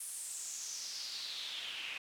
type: noise with band-pass filter sweep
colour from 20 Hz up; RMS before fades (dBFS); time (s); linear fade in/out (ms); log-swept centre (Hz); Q
pink; -43; 0-1.98; 5; 10000 to 2500; 4.5
effects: none